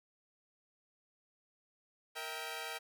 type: chord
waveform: 10% pulse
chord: E diminished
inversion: second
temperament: equal with one note detuned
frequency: 466.2 / 644.6 / 784 Hz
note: Bb4 / E5 / G5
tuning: 0 / -39 / 0 cents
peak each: -37 / -37 / -36 dBFS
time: 2.15-2.79 s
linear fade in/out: 20 ms
effects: none